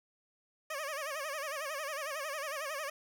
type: tone with vibrato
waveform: 15% pulse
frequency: 587.3 Hz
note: D5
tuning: in tune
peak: -30 dBFS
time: 0.7-2.9 s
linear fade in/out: 5 ms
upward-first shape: sine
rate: 11 Hz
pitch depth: 140 cents each way
effects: none